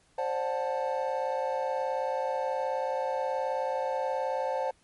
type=chord; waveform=triangle; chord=D dominant seventh; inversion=third; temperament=just; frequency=528.6 / 587.3 / 734.2 / 881 Hz; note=C5 / D5 / F#5 / A5; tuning=+18 / 0 / -14 / +2 cents; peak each=-29 / -34 / -34 / -31 dBFS; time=0.18-4.71 s; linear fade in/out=5 ms; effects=pink hiss -65 dBFS RMS until 4.83 s + MP3 48 kbps